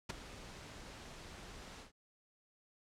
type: noise with ADSR envelope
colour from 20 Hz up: pink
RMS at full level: -36 dBFS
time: 0.09-1.92 s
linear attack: 11 ms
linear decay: 11 ms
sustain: -15 dB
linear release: 120 ms
effects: low-pass 7000 Hz 12 dB/octave